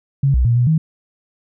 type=tone with pitch steps; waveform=sine; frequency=137.8 / 62.2 / 118.3 / 122.4 / 158.6 Hz; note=C#3 / B1 / A#2 / B2 / D#3; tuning=-10 / +13 / +26 / -15 / +33 cents; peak=-11 dBFS; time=0.23-0.78 s; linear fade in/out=5 ms; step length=110 ms; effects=none